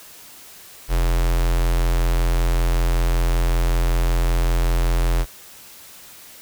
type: tone with notch filter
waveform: square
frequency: 42.63 Hz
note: F1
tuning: 41 cents flat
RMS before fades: -18 dBFS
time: 0.88-5.26 s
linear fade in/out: 50 ms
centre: 190 Hz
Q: 1.1
effects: white hiss -43 dBFS RMS until 6.41 s